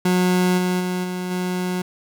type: tone with level steps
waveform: 30% pulse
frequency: 181.6 Hz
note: F#3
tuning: 32 cents flat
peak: -13 / -16 / -19 / -22 / -19 dBFS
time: 0.05-1.82 s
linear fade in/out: 5 ms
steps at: 0.57 / 0.79 / 1.03 / 1.3 s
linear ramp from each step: 20 ms
effects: none